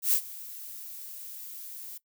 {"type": "noise with ADSR envelope", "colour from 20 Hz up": "violet", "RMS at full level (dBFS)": -22, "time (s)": [0.02, 1.98], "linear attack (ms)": 110, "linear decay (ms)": 78, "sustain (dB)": -20, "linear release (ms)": 8, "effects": ["noise-tail reverb RT60 0.1 s tail -19 dB re dry"]}